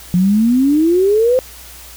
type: exponential sweep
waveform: sine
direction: up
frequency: 174.61 to 523.3 Hz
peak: -9 dBFS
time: 0.14-1.39 s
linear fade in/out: 0 ms
effects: added 60 Hz sine -40 dBFS peak until 1.96 s + white hiss -37 dBFS RMS until 1.96 s